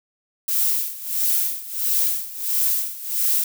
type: noise with tremolo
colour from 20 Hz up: violet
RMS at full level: -19 dBFS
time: 0.48-3.44 s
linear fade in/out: 2 ms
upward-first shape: sine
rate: 1.5 Hz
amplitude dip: 85%
effects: none